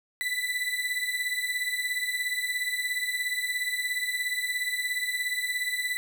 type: beating tone pair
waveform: 35% pulse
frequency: 1977 / 1994 Hz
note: B6 / B6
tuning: +1 / +16 cents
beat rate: 17 Hz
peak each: -29 dBFS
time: 0.21-5.97 s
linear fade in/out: 0 ms
effects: none